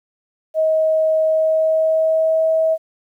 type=tone with pitch glide; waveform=sine; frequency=633 to 642.2 Hz; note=D#5 to E5; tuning=+30 to -45 cents; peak=-13 dBFS; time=0.54-2.78 s; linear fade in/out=50 ms; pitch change=+25 cents; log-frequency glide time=1.25-2.45 s; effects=9-bit